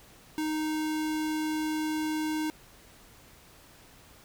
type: tone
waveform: square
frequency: 310 Hz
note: D#4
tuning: 6 cents flat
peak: -29 dBFS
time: 0.38-2.5 s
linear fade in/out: 0 ms
effects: pink hiss -55 dBFS RMS until 4.24 s